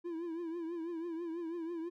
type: tone with vibrato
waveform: triangle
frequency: 335.2 Hz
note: E4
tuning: 29 cents sharp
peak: -35 dBFS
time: 0.04-1.9 s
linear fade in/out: 20 ms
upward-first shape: triangle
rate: 6.1 Hz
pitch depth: 95 cents each way
effects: none